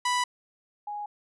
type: tone pair in turn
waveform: sawtooth / sine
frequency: 987.8 / 829 Hz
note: B5 / G#5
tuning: 0 / -3 cents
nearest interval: minor third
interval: 303 cents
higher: first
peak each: -20 / -32 dBFS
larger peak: first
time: 0.05-0.24 / 0.87-1.06 s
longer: neither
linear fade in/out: 5 ms
effects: resampled to 24000 Hz